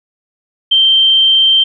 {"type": "tone", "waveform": "sine", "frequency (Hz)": 3136, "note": "G7", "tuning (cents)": 0, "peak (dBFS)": -6, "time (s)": [0.71, 1.64], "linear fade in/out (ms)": 10, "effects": []}